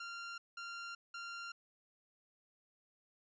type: tone bursts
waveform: sawtooth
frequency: 1386 Hz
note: F6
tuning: 14 cents flat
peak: -40 dBFS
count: 3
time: 0-1.52 s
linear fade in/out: 5 ms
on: 380 ms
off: 190 ms
effects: resampled to 16000 Hz